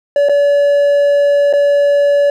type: tone with dropouts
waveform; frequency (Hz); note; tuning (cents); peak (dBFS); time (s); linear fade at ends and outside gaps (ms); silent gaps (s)
triangle; 572; D5; -46; -6; 0.16-2.3; 2; 0.287-0.294 / 1.528-1.535
effects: none